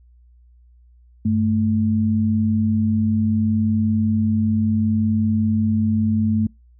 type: tone pair together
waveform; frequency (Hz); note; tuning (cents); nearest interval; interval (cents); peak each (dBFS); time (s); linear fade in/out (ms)
sine; 98 / 218.7; G2 / A3; 0 / -10; octave + major second; 1390; -21 / -17; 1.25-6.47; 5
effects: noise-tail reverb RT60 0.2 s tail -26 dB re dry + added 60 Hz sine -48 dBFS peak until 6.79 s